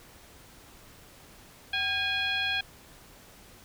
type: tone with frequency modulation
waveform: sine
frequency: 2472 Hz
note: D#7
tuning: 12 cents flat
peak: -26 dBFS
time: 1.73-2.61 s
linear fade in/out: 5 ms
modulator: 853 Hz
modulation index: 1.5
effects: pink hiss -53 dBFS RMS until 3.64 s